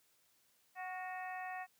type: harmonic tone with a mistuned harmonic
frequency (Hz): 370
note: F#4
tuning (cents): 0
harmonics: 2 / 3 / 4 / 5 / 6 / 7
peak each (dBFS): -43 / -52 / -56 / -47 / -58 / -54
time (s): 0.75-1.67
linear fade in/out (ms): 50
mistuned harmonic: 4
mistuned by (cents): -43
effects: white hiss -73 dBFS RMS until 1.79 s + high-pass 80 Hz 12 dB/octave